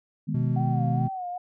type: chord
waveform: sine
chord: G# minor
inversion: second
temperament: equal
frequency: 155.56 / 207.7 / 246.9 Hz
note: D#3 / G#3 / B3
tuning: 0 / 0 / 0 cents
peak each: -28 / -31 / -33 dBFS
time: 0.27-1.09 s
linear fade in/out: 20 ms
type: tone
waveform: triangle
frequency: 125.8 Hz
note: B2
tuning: 32 cents sharp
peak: -22 dBFS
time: 0.34-1.08 s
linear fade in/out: 10 ms
type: tone with vibrato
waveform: sine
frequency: 740 Hz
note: F#5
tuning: in tune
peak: -30 dBFS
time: 0.56-1.38 s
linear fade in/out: 5 ms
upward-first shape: sine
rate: 2.4 Hz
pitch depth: 78 cents each way
effects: none